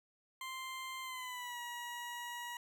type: tone with pitch glide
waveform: 20% pulse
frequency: 1046.5 to 959.6 Hz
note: C6 to A#5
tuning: 0 to +50 cents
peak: -37 dBFS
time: 0.41-2.57 s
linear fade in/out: 2 ms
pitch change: -150 cents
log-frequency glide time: 1.02-1.59 s
effects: none